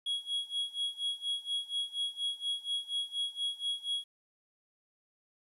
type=tone with tremolo; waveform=triangle; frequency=3322 Hz; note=G#7; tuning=in tune; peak=-28 dBFS; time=0.06-4.04 s; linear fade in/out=5 ms; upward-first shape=sine; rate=4.2 Hz; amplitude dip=90%; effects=resampled to 32000 Hz + 11-bit